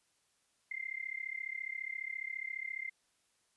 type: tone with amplitude modulation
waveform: sine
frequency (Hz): 2093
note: C7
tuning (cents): 0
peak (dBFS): -34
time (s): 0.71-2.9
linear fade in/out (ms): 5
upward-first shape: sine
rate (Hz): 34.6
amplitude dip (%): 95
effects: white hiss -75 dBFS RMS until 3.56 s + resampled to 24000 Hz